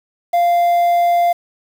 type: tone with quantisation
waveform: triangle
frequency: 695 Hz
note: F5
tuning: 9 cents flat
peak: -9 dBFS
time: 0.33-1.33 s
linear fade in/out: 10 ms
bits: 6
effects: none